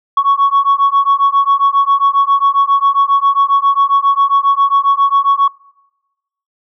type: beating tone pair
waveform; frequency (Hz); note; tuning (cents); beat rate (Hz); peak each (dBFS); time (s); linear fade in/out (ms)
sine; 1109 / 1116.4; C#6 / C#6; 0 / +12; 7.4; -10; 0.17-5.48; 5
effects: noise-tail reverb RT60 1.0 s tail -24 dB re dry + tanh soft clip ceiling -4 dBFS